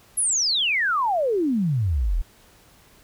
sine exponential sweep, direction down, 11360 to 35.19 Hz, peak -19 dBFS, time 0.17-2.22 s, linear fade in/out 10 ms, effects pink hiss -54 dBFS RMS until 3.03 s

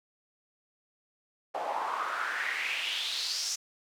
pink noise with band-pass filter sweep, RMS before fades -33 dBFS, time 1.54-3.56 s, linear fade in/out 10 ms, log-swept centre 680 to 6100 Hz, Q 4.2, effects high-pass 400 Hz 12 dB/octave

